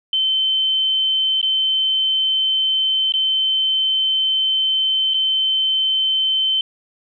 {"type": "tone with dropouts", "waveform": "sine", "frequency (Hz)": 3081, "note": "G7", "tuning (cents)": -31, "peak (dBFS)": -15, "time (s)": [0.13, 6.61], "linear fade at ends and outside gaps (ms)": 2, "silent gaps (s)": [[1.414, 1.428], [3.122, 3.138], [5.137, 5.142]], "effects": []}